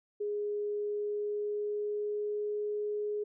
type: tone with pitch glide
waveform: sine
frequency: 414.4 to 417.8 Hz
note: G#4 to G#4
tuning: -4 to +10 cents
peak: -31 dBFS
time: 0.2-3.24 s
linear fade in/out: 10 ms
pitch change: +14 cents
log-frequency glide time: 0.62-2.54 s
effects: none